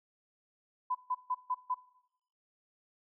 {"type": "tone bursts", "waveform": "sine", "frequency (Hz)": 1004, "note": "B5", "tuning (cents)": 28, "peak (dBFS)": -29, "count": 5, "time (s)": [0.9, 1.745], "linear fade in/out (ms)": 10, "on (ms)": 49, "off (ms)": 150, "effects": ["noise-tail reverb RT60 0.8 s tail -20 dB re dry"]}